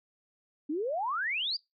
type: exponential sweep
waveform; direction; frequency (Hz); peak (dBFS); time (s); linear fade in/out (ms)
sine; up; 280.9 to 4951; -29; 0.69-1.57; 10
effects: noise-tail reverb RT60 0.2 s tail -24 dB re dry